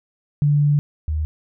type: tone pair in turn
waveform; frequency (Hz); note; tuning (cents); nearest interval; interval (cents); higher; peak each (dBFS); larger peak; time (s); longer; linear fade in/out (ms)
sine; 146.1 / 77.08; D3 / D#2; -9 / -16; major seventh; 1107; first; -13 / -19; first; 0.42-0.79 / 1.08-1.25; first; 0
effects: none